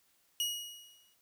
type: tone with exponential decay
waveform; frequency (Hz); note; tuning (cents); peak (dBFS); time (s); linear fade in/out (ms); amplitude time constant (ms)
sawtooth; 2897; F#7; -37; -26; 0.4-1.14; 1; 160
effects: white hiss -71 dBFS RMS until 1.21 s